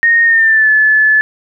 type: tone with pitch glide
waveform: sine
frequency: 1854 to 1729.8 Hz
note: A#6 to A6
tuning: -10 to -30 cents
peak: -6 dBFS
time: 0.03-1.21 s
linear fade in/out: 0 ms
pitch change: -120 cents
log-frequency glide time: 0.24-0.7 s
effects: none